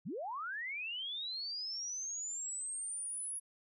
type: linear sweep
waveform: sine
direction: up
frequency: 119.6 to 10548 Hz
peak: -38 dBFS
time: 0.05-3.4 s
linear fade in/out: 20 ms
effects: none